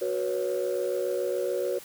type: chord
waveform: sine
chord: F# suspended fourth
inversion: none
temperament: equal with one note detuned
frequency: 370 / 487.4 / 554.4 Hz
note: F#4 / B4 / C#5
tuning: 0 / -23 / 0 cents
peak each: -29 dBFS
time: 0.01-1.79 s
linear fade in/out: 10 ms
effects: tanh soft clip ceiling -20 dBFS + white hiss -47 dBFS RMS until 1.84 s